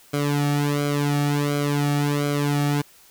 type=tone with flanger; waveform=sawtooth; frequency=144.7 Hz; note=D3; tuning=25 cents flat; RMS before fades=-22 dBFS; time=0.13-2.82 s; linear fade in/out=10 ms; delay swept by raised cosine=1.1 to 1.99 ms; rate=1.4 Hz; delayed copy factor=-0.9; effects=white hiss -52 dBFS RMS until 3.1 s